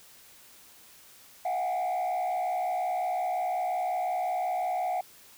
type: tone with frequency modulation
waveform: sine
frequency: 730 Hz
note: F#5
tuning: 24 cents flat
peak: -24 dBFS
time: 1.45-5.01 s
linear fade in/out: 5 ms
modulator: 65.6 Hz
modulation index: 0.84
effects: tanh soft clip ceiling -26 dBFS + white hiss -54 dBFS RMS until 5.37 s